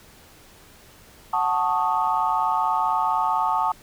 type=chord; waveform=sine; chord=D# half-diminished seventh; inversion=first; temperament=equal with one note detuned; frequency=740 / 884.1 / 1108.7 / 1244.5 Hz; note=F#5 / A5 / C#6 / D#6; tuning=0 / +8 / 0 / 0 cents; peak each=-26 / -22 / -26 / -26 dBFS; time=1.33-3.72 s; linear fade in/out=5 ms; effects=tanh soft clip ceiling -9 dBFS + pink hiss -50 dBFS RMS until 3.82 s